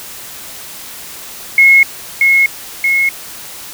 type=tone with echo; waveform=sine; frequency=2170 Hz; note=C#7; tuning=37 cents flat; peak=-3 dBFS; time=1.58-1.83 s; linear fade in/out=2 ms; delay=630 ms; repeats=2; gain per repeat=-3 dB; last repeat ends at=3.09 s; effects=white hiss -30 dBFS RMS until 3.73 s